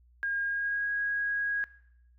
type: tone with pitch glide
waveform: sine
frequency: 1620 to 1648.3 Hz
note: G#6 to G#6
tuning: -43 to -14 cents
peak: -28 dBFS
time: 0.23-1.64 s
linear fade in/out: 0 ms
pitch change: +29 cents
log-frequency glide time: 0.43-0.88 s
effects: noise-tail reverb RT60 0.8 s tail -18 dB re dry + added 60 Hz sine -58 dBFS peak until 2.18 s